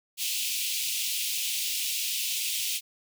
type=high-pass noise; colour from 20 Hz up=pink; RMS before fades=-30 dBFS; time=0.17-2.81 s; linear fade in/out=50 ms; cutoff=2500 Hz; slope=48 dB/octave; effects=none